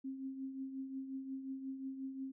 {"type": "tone with tremolo", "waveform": "sine", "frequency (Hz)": 266.9, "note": "C4", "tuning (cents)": 35, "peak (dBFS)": -38, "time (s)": [0.04, 2.32], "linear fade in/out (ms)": 10, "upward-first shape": "triangle", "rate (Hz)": 5.6, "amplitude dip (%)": 60, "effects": []}